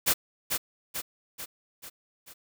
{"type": "noise with echo", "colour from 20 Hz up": "white", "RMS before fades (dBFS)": -23, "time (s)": [0.06, 0.14], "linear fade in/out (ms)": 20, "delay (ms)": 440, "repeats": 5, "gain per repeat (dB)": -5, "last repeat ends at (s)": 2.34, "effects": []}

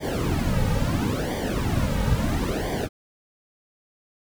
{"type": "noise with flanger", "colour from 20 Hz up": "brown", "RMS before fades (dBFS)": -24, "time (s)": [0, 2.89], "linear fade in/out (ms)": 50, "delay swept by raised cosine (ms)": [0.74, 2.94], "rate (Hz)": 0.74, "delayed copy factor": -0.9, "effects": []}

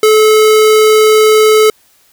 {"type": "tone", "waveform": "square", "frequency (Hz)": 432.2, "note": "A4", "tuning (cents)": -31, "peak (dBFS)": -5, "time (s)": [0.03, 1.7], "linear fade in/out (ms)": 2, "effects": ["white hiss -50 dBFS RMS until 2.12 s"]}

